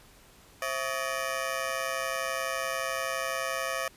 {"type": "ring-modulated tone", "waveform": "15% pulse", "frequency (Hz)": 597, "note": "D5", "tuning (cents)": 28, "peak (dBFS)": -20, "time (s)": [0.62, 3.88], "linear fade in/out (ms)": 2, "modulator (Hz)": 65.8, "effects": ["pink hiss -56 dBFS RMS until 3.96 s", "resampled to 32000 Hz"]}